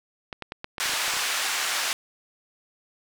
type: clicks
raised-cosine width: 0.3 ms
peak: -17 dBFS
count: 11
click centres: 0.328 / 0.423 / 0.521 / 0.644 / 0.782 / 0.858 / 0.895 / 0.936 / 1.08 / 1.137 / 1.168 s
type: band-pass noise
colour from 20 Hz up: pink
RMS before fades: -27 dBFS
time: 0.8-1.93 s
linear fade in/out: 0 ms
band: 1200 to 9000 Hz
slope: 12 dB/octave
effects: none